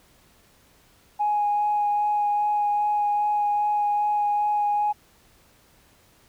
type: tone with vibrato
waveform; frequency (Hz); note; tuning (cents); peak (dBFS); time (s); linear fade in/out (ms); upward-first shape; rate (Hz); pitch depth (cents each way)
sine; 830.6; G#5; 0; -19; 1.19-4.93; 20; sine; 2.5; 11
effects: tanh soft clip ceiling -15 dBFS + pink hiss -58 dBFS RMS until 6.28 s

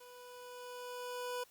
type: tone with level ramp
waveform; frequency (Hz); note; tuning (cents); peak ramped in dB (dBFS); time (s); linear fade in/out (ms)
25% pulse; 493.9; B4; 0; -50 to -33; 0-1.44; 10
effects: white hiss -65 dBFS RMS until 1.5 s + Opus 48 kbps

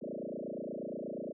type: tone with frequency modulation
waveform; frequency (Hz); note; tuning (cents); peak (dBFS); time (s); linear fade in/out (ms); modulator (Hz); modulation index
sine; 403.2; G4; +49; -37; 0.01-1.33; 20; 28.4; 7.3
effects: none

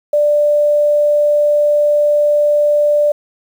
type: tone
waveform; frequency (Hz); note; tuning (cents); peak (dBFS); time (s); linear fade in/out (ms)
sine; 590; D5; +8; -9; 0.13-3.12; 5
effects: 7-bit

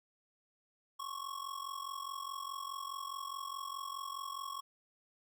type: ring-modulated tone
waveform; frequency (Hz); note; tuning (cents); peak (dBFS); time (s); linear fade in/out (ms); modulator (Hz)
square; 1100; C#6; -14; -38; 0.99-4.61; 10; 22.4
effects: none

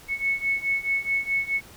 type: beating tone pair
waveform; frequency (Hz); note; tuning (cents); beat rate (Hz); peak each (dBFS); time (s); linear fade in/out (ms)
sine; 2201 / 2205.7; C#7 / C#7; -13 / -9; 4.7; -27 / -25; 0.08-1.61; 50
effects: pink hiss -48 dBFS RMS until 1.76 s

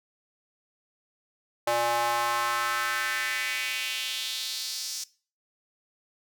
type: tone with high-pass filter sweep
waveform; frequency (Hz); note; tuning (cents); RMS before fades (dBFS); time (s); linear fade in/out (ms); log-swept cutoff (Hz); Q
square; 118.6; A#2; +30; -29; 1.67-5.04; 5; 660 to 5700; 2.7
effects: noise-tail reverb RT60 0.4 s tail -21 dB re dry

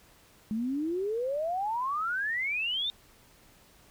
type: exponential sweep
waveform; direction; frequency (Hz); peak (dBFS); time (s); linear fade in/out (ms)
sine; up; 210 to 3688; -28; 0.51-2.9; 0
effects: pink hiss -59 dBFS RMS until 3.9 s

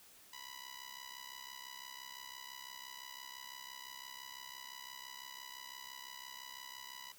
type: tone with amplitude modulation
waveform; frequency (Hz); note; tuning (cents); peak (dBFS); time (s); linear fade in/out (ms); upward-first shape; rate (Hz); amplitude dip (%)
10% pulse; 987; B5; -1; -36; 0.33-7.12; 5; sine; 65.9; 90
effects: white hiss -61 dBFS RMS until 7.18 s

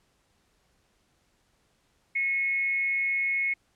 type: tone with frequency modulation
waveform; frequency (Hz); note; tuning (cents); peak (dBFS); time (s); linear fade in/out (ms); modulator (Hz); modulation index
sine; 2182; C#7; -28; -24; 2.15-3.54; 10; 283; 0.25
effects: pink hiss -69 dBFS RMS until 3.75 s + low-pass 10000 Hz 12 dB/octave

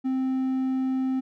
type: tone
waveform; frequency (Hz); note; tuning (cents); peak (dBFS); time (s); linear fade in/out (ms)
triangle; 261.6; C4; 0; -21; 0.04-1.21; 20
effects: none

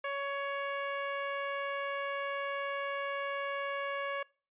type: tone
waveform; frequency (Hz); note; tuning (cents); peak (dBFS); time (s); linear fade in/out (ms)
15% pulse; 559; C#5; +14; -27; 0.04-4.23; 5
effects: noise-tail reverb RT60 0.4 s tail -24 dB re dry + resampled to 8000 Hz

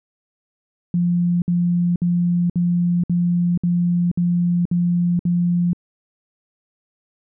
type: tone bursts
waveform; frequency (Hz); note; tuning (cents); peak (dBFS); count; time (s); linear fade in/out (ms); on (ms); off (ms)
sine; 174.61; F3; 0; -15; 9; 0.94-5.732; 2; 480; 59
effects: none

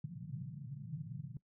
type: band-pass noise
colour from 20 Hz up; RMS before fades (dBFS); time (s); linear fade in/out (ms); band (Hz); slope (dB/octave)
pink; -45; 0.04-1.37; 2; 120 to 170; 48
effects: noise-tail reverb RT60 0.1 s tail -20 dB re dry

